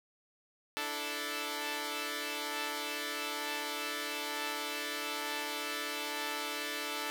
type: chord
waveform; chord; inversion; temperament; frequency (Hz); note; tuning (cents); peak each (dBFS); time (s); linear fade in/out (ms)
5% pulse; D suspended second; none; equal; 293.7 / 329.6 / 440; D4 / E4 / A4; 0 / 0 / 0; -28 / -32 / -27; 0.77-7.1; 0
effects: none